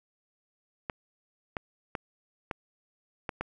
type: clicks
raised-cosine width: 0.5 ms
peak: -17 dBFS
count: 6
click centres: 0.898 / 1.568 / 1.952 / 2.512 / 3.292 / 3.41 s
effects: none